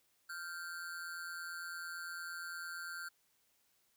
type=ring-modulated tone; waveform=square; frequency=1479 Hz; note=F#6; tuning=1 cent flat; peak=-40 dBFS; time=0.29-3.09 s; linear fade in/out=10 ms; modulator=84.4 Hz; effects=white hiss -75 dBFS RMS until 3.96 s